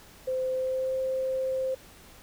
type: tone with pitch glide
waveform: sine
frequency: 517 to 523.6 Hz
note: C5 to C5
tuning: -21 to +1 cents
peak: -26 dBFS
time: 0.27-1.75 s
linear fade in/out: 10 ms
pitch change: +22 cents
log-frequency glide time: 0.55-0.97 s
effects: pink hiss -52 dBFS RMS until 2.22 s